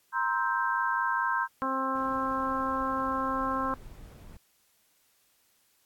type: chord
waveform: sine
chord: C dominant seventh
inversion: third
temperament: just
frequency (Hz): 941.9 / 1046.5 / 1308.1 / 1569.8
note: Bb5 / C6 / E6 / G6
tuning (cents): +18 / 0 / -14 / +2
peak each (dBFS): -31 / -30 / -35 / -30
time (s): 0.12-1.48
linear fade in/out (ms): 50
type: harmonic tone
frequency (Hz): 264.9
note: C4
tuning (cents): +22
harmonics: 1 / 2 / 3 / 4 / 5 / 6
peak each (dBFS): -34 / -36 / -39 / -30 / -34 / -42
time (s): 1.62-3.74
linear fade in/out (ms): 0
type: noise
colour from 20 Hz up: brown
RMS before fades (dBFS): -47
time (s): 1.95-4.37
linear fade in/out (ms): 5
effects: white hiss -68 dBFS RMS until 5.85 s + AAC 64 kbps